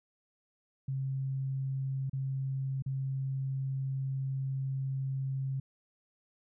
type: tone with dropouts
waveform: sine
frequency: 134.3 Hz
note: C3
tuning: 46 cents sharp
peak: -31 dBFS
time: 0.88-5.6 s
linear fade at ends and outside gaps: 5 ms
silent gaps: 2.097-2.131 / 2.823-2.861 s
effects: none